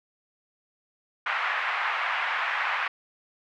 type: band-pass noise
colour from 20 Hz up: white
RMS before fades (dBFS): -28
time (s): 1.26-2.88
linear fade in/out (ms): 5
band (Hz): 830 to 2200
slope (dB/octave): 24
effects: none